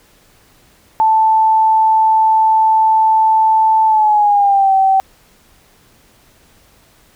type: tone with pitch glide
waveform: sine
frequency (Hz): 880 to 770.5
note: A5 to G5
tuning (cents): 0 to -30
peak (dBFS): -8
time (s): 1-5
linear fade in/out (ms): 0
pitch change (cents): -230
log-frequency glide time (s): 3.86-4.73
effects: pink hiss -50 dBFS RMS until 7.15 s